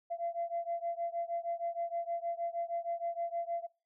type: beating tone pair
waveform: sine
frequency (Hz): 680 / 686.4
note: F5 / F5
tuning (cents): -46 / -30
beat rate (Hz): 6.4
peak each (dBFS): -36 / -37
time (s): 0.1-3.67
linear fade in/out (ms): 20
effects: noise-tail reverb RT60 0.3 s tail -22 dB re dry + tanh soft clip ceiling -27 dBFS